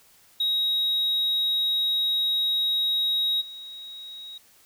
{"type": "tone with level steps", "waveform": "sine", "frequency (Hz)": 3800, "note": "A#7", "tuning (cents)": 33, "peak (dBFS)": [-19, -37], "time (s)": [0.4, 4.38], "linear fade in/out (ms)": 5, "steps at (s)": 3.4, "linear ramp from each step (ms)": 20, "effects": ["tanh soft clip ceiling -20 dBFS", "white hiss -57 dBFS RMS until 4.65 s"]}